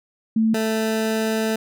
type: tone pair in turn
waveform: sine / 20% pulse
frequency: 221.9 / 220.5 Hz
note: A3 / A3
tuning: +15 / +4 cents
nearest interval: unison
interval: 11 cents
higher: first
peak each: -15 dBFS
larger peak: neither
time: 0.36-0.54 / 0.54-1.56 s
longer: second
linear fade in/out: 5 ms
effects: none